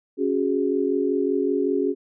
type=chord; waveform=sine; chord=C# suspended fourth; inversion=none; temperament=equal; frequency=277.2 / 370 / 415.3 Hz; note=C#4 / F#4 / G#4; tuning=0 / 0 / 0 cents; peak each=-24 dBFS; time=0.17-1.95 s; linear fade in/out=50 ms; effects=none